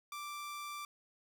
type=tone; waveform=sawtooth; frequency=1174.7 Hz; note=D6; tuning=in tune; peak=-38 dBFS; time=0.12-0.85 s; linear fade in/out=2 ms; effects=none